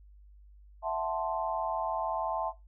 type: chord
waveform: sine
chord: F# half-diminished seventh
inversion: third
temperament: equal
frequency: 659.3 / 740 / 880 / 1046.5 Hz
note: E5 / F#5 / A5 / C6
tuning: 0 / 0 / 0 / 0 cents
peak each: -32 / -37 / -34 / -37 dBFS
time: 0.82-2.53 s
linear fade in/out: 50 ms
effects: noise-tail reverb RT60 0.2 s tail -17 dB re dry + added 50 Hz sine -52 dBFS peak until 2.67 s